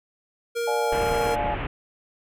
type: tone with pitch glide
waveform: square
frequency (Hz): 469.5 to 465.4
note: A#4 to A#4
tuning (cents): +12 to -3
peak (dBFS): -25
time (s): 0.55-1.36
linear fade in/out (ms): 20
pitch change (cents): -15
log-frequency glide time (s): 0.78-0.97
type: chord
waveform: sine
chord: D diminished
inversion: none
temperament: just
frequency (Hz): 587.3 / 704.8 / 845.8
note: D5 / F5 / Ab5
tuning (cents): 0 / +16 / +31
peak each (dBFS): -30 / -31 / -26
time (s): 0.67-1.55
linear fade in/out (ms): 10
type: low-pass noise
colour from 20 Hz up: pink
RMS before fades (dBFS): -30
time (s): 0.92-1.67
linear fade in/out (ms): 5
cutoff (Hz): 2900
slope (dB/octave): 48
effects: none